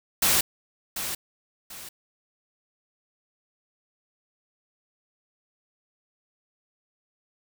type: noise with echo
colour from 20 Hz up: white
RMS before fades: -21 dBFS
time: 0.22-0.41 s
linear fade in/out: 5 ms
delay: 740 ms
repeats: 2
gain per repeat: -10 dB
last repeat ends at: 1.89 s
effects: none